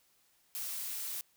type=noise; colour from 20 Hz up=blue; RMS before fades=-39 dBFS; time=0.55-1.21 s; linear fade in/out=0 ms; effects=white hiss -70 dBFS RMS until 1.36 s